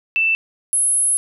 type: tone pair in turn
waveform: sine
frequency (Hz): 2658 / 10632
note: E7 / E9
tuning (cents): +14 / +14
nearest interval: 2 octaves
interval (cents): 2400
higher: second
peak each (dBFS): -14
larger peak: neither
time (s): 0.16-0.35 / 0.73-1.17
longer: second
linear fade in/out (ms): 0
effects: none